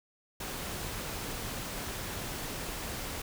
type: noise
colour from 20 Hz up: pink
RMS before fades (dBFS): -38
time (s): 0.4-3.22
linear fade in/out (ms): 5
effects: none